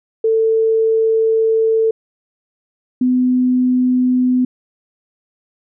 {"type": "tone pair in turn", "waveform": "sine", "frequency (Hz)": [445.7, 252], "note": ["A4", "B3"], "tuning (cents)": [22, 35], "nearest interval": "minor seventh", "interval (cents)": 987, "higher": "first", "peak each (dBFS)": -11, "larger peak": "neither", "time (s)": [[0.24, 1.91], [3.01, 4.45]], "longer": "first", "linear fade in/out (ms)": 5, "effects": []}